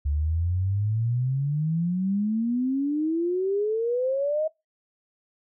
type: exponential sweep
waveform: sine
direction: up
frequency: 70.4 to 636 Hz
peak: -22 dBFS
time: 0.05-4.48 s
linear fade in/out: 10 ms
effects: noise-tail reverb RT60 0.2 s tail -22 dB re dry